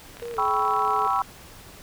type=click train; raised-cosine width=0.3 ms; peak=-25 dBFS; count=37; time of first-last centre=0.17-1.19 s; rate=35.3 Hz
type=tone with pitch glide; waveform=sine; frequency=472.6 to 425.9 Hz; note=A#4 to G#4; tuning=+24 to +44 cents; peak=-31 dBFS; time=0.22-1.07 s; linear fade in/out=2 ms; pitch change=-180 cents; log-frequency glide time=0.33-0.4 s
type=chord; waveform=sine; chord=C# half-diminished seventh; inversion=second; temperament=equal; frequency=784 / 987.8 / 1108.7 / 1318.5 Hz; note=G5 / B5 / C#6 / E6; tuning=0 / 0 / 0 / 0 cents; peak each=-26 dBFS; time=0.38-1.22 s; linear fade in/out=2 ms
effects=pink hiss -46 dBFS RMS until 1.82 s